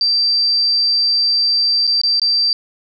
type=tone with dropouts; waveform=sine; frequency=4687 Hz; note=D8; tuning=4 cents flat; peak=-12 dBFS; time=0.01-2.53 s; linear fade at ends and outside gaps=1 ms; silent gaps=1.869-1.875 / 2.015-2.035 / 2.197-2.217 s; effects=none